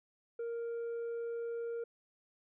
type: tone with tanh clipping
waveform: sine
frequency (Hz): 466.2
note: A#4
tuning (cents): 0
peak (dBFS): -37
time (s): 0.39-1.84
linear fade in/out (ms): 5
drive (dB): 3
effects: none